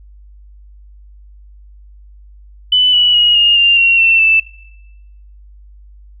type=tone with pitch steps; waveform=sine; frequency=2999 / 2946 / 2893 / 2842 / 2792 / 2742 / 2693 / 2646 Hz; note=F#7 / F#7 / F#7 / F7 / F7 / F7 / E7 / E7; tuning=+23 / -8 / -40 / +30 / -1 / -32 / +36 / +6 cents; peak=-7 dBFS; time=2.72-4.4 s; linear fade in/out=5 ms; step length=210 ms; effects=noise-tail reverb RT60 1.0 s tail -22 dB re dry + added 50 Hz sine -37 dBFS peak until 6.2 s